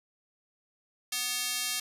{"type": "tone with high-pass filter", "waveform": "square", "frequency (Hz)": 246.9, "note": "B3", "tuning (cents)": 0, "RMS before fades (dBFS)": -32, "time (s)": [1.12, 1.8], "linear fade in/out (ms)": 5, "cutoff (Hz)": 3400, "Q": 0.72, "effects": ["resampled to 32000 Hz"]}